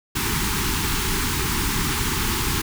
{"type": "band-stop noise", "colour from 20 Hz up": "pink", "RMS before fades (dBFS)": -23, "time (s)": [0.15, 2.62], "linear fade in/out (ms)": 10, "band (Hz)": [430, 830], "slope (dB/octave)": 96, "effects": []}